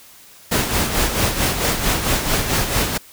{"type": "noise with tremolo", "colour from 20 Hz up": "pink", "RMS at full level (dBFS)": -17, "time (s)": [0.51, 2.98], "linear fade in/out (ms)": 10, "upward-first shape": "sine", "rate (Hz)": 4.5, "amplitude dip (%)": 55, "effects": ["white hiss -45 dBFS RMS until 3.12 s"]}